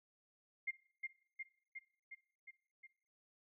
sine tone with echo, 2118 Hz, C7, 21 cents sharp, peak -36 dBFS, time 0.67-0.71 s, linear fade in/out 10 ms, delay 360 ms, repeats 6, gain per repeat -3 dB, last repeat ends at 2.87 s, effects noise-tail reverb RT60 0.6 s tail -19 dB re dry

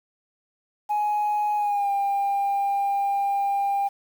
sine tone with pitch glide, 836 to 798.2 Hz, G#5 to G5, +11 to +31 cents, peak -19 dBFS, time 0.89-3.89 s, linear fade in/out 20 ms, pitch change -80 cents, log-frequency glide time 1.56-1.91 s, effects tanh soft clip ceiling -19 dBFS + 8-bit

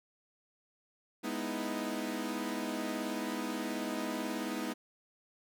sawtooth chord, E major seventh, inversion first, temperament equal, 207.7 / 246.9 / 311.1 / 329.6 Hz, G#3 / B3 / D#4 / E4, 0 / 0 / 0 / 0 cents, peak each -37 / -35 / -35 / -39 dBFS, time 1.23-4.74 s, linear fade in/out 20 ms, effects none

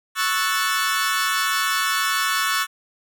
sawtooth chord, F# minor seventh, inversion second, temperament equal, 1108.7 / 1318.5 / 1480 / 1760 Hz, C#6 / E6 / F#6 / A6, 0 / 0 / 0 / 0 cents, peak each -21 / -22 / -22 / -22 dBFS, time 0.15-2.67 s, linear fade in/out 50 ms, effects none

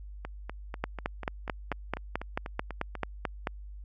two click trains, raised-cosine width 0.5 ms, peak -22 / -14 dBFS, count 12 / 13, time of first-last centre 0.25-2.953 / 0.84-3.472 s, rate 4.07 / 4.56 Hz, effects added 50 Hz sine -41 dBFS peak until 3.84 s

